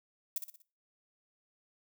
violet noise with echo, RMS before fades -33 dBFS, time 0.36-0.38 s, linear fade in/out 2 ms, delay 60 ms, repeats 4, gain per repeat -7 dB, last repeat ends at 0.62 s, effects noise-tail reverb RT60 0.3 s tail -17 dB re dry

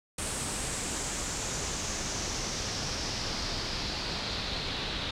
pink noise with low-pass filter sweep, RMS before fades -34 dBFS, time 0.18-5.11 s, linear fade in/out 5 ms, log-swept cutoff 8800 to 3800 Hz, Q 3.7, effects none

